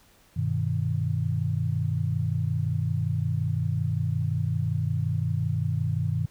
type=chord; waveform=sine; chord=G augmented; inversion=none; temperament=equal; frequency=98 / 123.47 / 155.56 Hz; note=G2 / B2 / D#3; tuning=0 / 0 / 0 cents; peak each=-28 dBFS; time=0.36-6.26 s; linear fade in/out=10 ms; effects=pink hiss -59 dBFS RMS until 6.3 s